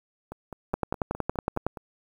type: two click trains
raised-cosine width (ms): 1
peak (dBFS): -23 / -11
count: 8 / 11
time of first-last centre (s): 0.32-1.772 / 0.74-1.666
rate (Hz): 4.82 / 10.8
effects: 8-bit